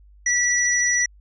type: tone pair together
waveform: sine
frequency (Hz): 1952 / 5857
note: B6 / F#8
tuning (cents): -21 / -18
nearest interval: octave + perfect fifth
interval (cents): 1903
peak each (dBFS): -20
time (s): 0.26-1.06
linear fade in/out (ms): 5
effects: added 50 Hz sine -47 dBFS peak until 1.2 s